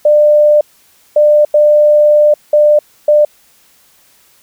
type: tone bursts at uneven times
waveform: sine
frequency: 597 Hz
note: D5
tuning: 28 cents sharp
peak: -4 dBFS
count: 5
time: 0.05-0.61 / 1.16-1.45 / 1.54-2.34 / 2.53-2.79 / 3.08-3.25 s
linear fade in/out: 5 ms
effects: white hiss -49 dBFS RMS until 4.42 s